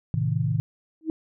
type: chord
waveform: sine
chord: A diminished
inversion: none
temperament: just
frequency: 110 / 132 / 158.4 Hz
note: A2 / C3 / Eb3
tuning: 0 / +16 / +31 cents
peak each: -26 dBFS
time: 0.14-0.6 s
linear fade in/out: 0 ms
type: tone with exponential growth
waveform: sine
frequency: 318.5 Hz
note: D#4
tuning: 41 cents sharp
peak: -19 dBFS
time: 1.01-1.1 s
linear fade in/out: 1 ms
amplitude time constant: 18 ms
effects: none